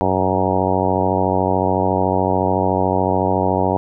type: harmonic tone with a mistuned harmonic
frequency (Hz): 93.8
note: F#2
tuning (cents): +24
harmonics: 1 / 2 / 3 / 4 / 5 / 6 / 7 / 8 / 9 / 10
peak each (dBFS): -24 / -24 / -24 / -24 / -24 / -24 / -24 / -24 / -24 / -24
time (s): 0.01-3.77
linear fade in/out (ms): 0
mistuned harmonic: 1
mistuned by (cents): +25
effects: none